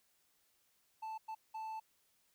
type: tone bursts at uneven times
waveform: triangle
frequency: 880 Hz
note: A5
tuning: in tune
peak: -39 dBFS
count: 3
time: 1.02-1.18 / 1.28-1.35 / 1.54-1.8 s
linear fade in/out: 10 ms
effects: white hiss -75 dBFS RMS until 2.34 s